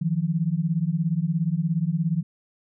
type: beating tone pair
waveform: sine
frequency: 156.8 / 173.8 Hz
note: D#3 / F3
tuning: +14 / -8 cents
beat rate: 17 Hz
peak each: -24 dBFS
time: 0.01-2.23 s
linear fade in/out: 10 ms
effects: none